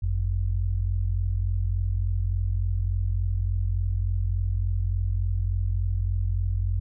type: tone pair together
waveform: sine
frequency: 49.04 / 92.5 Hz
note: G1 / F#2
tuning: +1 / 0 cents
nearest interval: major seventh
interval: 1099 cents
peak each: -25 dBFS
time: 0.02-6.8 s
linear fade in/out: 10 ms
effects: none